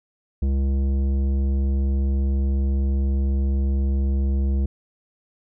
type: tone with tanh clipping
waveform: sine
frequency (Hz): 67.9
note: C#2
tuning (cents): -35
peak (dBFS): -20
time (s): 0.42-4.66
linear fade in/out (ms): 5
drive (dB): 12
effects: none